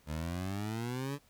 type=exponential sweep; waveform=20% pulse; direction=up; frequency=74.6 to 145.7 Hz; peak=-30 dBFS; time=0.06-1.19 s; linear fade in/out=50 ms; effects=pink hiss -66 dBFS RMS until 1.29 s